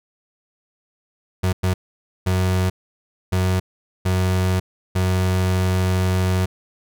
35% pulse tone bursts at uneven times, 92.5 Hz, F#2, in tune, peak -15 dBFS, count 6, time 1.43-1.53 / 1.63-1.74 / 2.26-2.7 / 3.32-3.6 / 4.05-4.6 / 4.95-6.46 s, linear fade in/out 10 ms, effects none

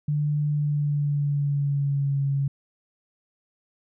sine tone with pitch glide, 148.1 to 138.98 Hz, D3 to C#3, +15 to +5 cents, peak -21 dBFS, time 0.08-2.48 s, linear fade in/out 5 ms, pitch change -110 cents, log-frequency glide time 0.51-2.22 s, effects none

